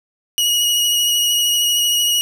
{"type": "tone with vibrato", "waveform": "sawtooth", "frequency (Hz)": 2900, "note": "F#7", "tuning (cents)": -35, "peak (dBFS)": -11, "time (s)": [0.38, 2.21], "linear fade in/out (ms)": 0, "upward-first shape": "sine", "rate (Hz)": 13, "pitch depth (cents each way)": 18, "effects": []}